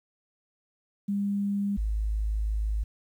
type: tone pair in turn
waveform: sine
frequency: 201.1 / 53.06 Hz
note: G3 / G#1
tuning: +44 / +38 cents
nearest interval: octave + major seventh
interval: 2306 cents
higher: first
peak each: -25 dBFS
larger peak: neither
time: 1.08-1.77 / 1.77-2.84 s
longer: second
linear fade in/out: 10 ms
effects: 10-bit